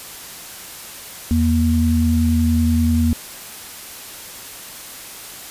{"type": "tone pair together", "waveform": "sine", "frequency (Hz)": [82.41, 236.8], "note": ["E2", "A#3"], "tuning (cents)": [0, 27], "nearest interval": "octave + tritone", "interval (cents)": 1827, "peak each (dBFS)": -16, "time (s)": [1.31, 3.13], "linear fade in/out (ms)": 0, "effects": ["white hiss -35 dBFS RMS until 5.5 s", "resampled to 32000 Hz"]}